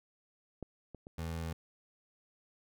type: clicks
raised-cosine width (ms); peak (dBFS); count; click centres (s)
2; -27 / -33 / -35; 3; 0.627 / 0.947 / 1.069
type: tone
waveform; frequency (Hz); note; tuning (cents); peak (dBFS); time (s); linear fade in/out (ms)
25% pulse; 82.1; E2; -6; -33; 1.18-1.53; 5
effects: none